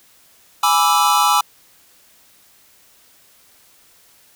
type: chord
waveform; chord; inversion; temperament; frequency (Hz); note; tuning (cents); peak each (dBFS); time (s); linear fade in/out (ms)
square; E dominant seventh; first; equal; 830.6 / 987.8 / 1174.7 / 1318.5; G#5 / B5 / D6 / E6; 0 / 0 / 0 / 0; -19; 0.63-1.41; 5
effects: white hiss -52 dBFS RMS until 4.35 s